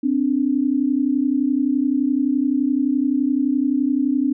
sine tone pair together, 259 / 290.7 Hz, C4 / D4, -17 / -18 cents, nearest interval major second, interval 199 cents, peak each -19 dBFS, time 0.03-4.33 s, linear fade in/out 10 ms, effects none

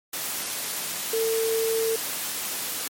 sine tone in noise, 450 Hz, A4, 39 cents sharp, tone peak -22 dBFS, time 1.13-1.96 s, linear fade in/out 5 ms, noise white, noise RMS -30 dBFS, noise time 0.13-2.88 s, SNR +5 dB, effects high-pass 150 Hz 12 dB/octave + MP3 64 kbps

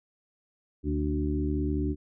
harmonic tone with a mistuned harmonic, 74.5 Hz, D2, 25 cents sharp, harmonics 1 / 2 / 3 / 4 / 5, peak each -29 / -35 / -36 / -30 / -35 dBFS, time 0.83-1.96 s, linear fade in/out 50 ms, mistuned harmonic 4, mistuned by -26 cents, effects none

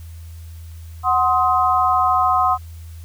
sine chord, C diminished, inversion second, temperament equal with one note detuned, 740 / 1046.5 / 1261.2 Hz, Gb5 / C6 / Eb6, 0 / 0 / +23 cents, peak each -18 dBFS, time 1.03-2.58 s, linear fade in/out 50 ms, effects added 82 Hz sine -33 dBFS peak until 3.04 s + white hiss -51 dBFS RMS until 3.04 s

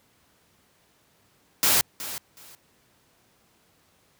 white noise with echo, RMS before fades -20 dBFS, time 1.63-1.81 s, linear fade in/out 0 ms, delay 370 ms, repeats 2, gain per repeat -14 dB, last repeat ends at 2.55 s, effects pink hiss -63 dBFS RMS until 4.19 s + high-pass 80 Hz 12 dB/octave

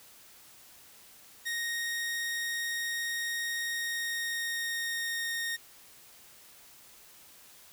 sawtooth tone with pitch glide, 1864.7 to 1851.8 Hz, A#6 to A#6, 0 to -12 cents, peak -28 dBFS, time 1.45-5.57 s, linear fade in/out 20 ms, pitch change -12 cents, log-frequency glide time 3.62-5.26 s, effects white hiss -55 dBFS RMS until 7.72 s

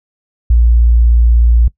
sine tone, 58.27 Hz, A#1, in tune, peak -5 dBFS, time 0.5-1.68 s, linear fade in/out 5 ms, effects noise-tail reverb RT60 0.1 s tail -20 dB re dry

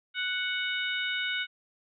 harmonic tone, 740 Hz, F#5, in tune, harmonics 2 / 3 / 4 / 5, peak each -32 / -34 / -35 / -36 dBFS, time 0.14-1.47 s, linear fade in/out 50 ms, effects none

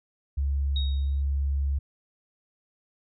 sine tone, 69.6 Hz, C#2, 8 cents sharp, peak -23 dBFS, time 0.37-1.79 s, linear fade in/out 10 ms
sine tone with exponential decay, 3767 Hz, A#7, 17 cents sharp, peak -29 dBFS, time 0.76-1.22 s, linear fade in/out 2 ms, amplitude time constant 99 ms
effects none

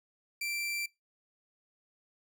sawtooth tone, 2349 Hz, D7, in tune, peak -30 dBFS, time 0.41-0.86 s, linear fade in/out 5 ms, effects noise-tail reverb RT60 0.2 s tail -21 dB re dry

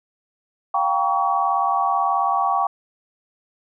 sine chord, G half-diminished seventh, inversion third, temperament just, 705.6 / 784 / 940.8 / 1128.9 Hz, F5 / G5 / Bb5 / Db6, +18 / 0 / +16 / +31 cents, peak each -25 / -21 / -27 / -21 dBFS, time 0.74-2.67 s, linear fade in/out 5 ms, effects none

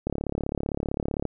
click train, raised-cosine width 2 ms, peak -14 dBFS, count 43, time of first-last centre 0.07-1.253 s, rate 35.5 Hz, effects none

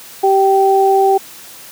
sine tone pair together, 388.6 / 777.2 Hz, G4 / G5, -15 / -15 cents, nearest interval octave, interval 1200 cents, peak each -11 dBFS, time 0.23-1.18 s, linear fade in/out 10 ms, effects white hiss -36 dBFS RMS until 1.71 s + high-pass 100 Hz 12 dB/octave

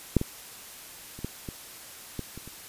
clicks, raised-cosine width 3 ms, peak -6 / -16 / -29 / -18 / -22 / -19 / -27 / -30 dBFS, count 8, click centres 0.167 / 0.214 / 1.19 / 1.246 / 1.488 / 2.193 / 2.376 / 2.476 s, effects white hiss -45 dBFS RMS until 2.68 s + resampled to 32000 Hz

